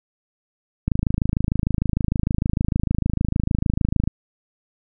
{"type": "click train", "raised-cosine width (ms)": 5, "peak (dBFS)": -7, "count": 86, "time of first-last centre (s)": [0.88, 4.075], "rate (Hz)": 26.6, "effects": []}